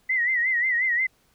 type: tone with vibrato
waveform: sine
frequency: 1975.5 Hz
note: B6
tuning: in tune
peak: -20 dBFS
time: 0.09-1.07 s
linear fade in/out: 10 ms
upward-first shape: sine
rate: 5.6 Hz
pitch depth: 100 cents each way
effects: pink hiss -64 dBFS RMS until 1.34 s